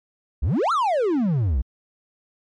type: exponential two-way sweep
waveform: triangle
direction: up then down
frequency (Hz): 55.1 to 1400 to 55.1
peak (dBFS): -16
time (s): 0.42-1.62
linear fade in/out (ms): 10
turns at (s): 0.72
effects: MP3 48 kbps